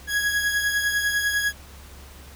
40% pulse beating tone pair, 1661.2 / 1671.2 Hz, G#6 / G#6, 0 / +10 cents, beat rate 10 Hz, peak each -21 / -28 dBFS, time 0.07-1.53 s, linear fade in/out 50 ms, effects added 69 Hz sine -43 dBFS peak until 2.35 s + pink hiss -47 dBFS RMS until 2.35 s

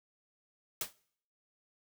white noise with exponential decay, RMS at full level -31 dBFS, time 0.81-0.93 s, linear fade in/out 2 ms, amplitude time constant 26 ms, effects noise-tail reverb RT60 0.6 s tail -22 dB re dry

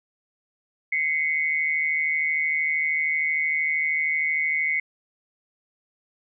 sine tone pair together, 2051 / 2204 Hz, C7 / C#7, -35 / -11 cents, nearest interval minor second, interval 124 cents, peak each -24 dBFS, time 0.92-4.8 s, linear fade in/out 5 ms, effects none

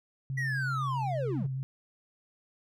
sine tone with vibrato, 132.8 Hz, C3, 26 cents sharp, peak -31 dBFS, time 0.3-1.63 s, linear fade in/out 0 ms, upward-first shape sine, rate 7.9 Hz, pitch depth 25 cents each way
triangle linear sweep, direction down, 1963 to 108.1 Hz, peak -29 dBFS, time 0.37-1.47 s, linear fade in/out 10 ms
effects none

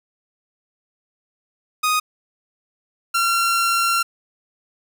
sawtooth tone pair in turn, 1244.5 / 1369.1 Hz, D#6 / F6, 0 / -35 cents, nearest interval major second, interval 165 cents, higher second, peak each -13 dBFS, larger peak neither, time 1.83-2 / 3.14-4.03 s, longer second, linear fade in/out 10 ms, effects none

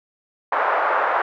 white band-pass noise, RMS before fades -20 dBFS, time 0.52-1.22 s, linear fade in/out 5 ms, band 530 to 1400 Hz, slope 24 dB/octave, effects none

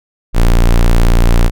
square tone, 29.14 Hz, A#0, in tune, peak -6 dBFS, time 0.33-1.51 s, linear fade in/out 50 ms, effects none

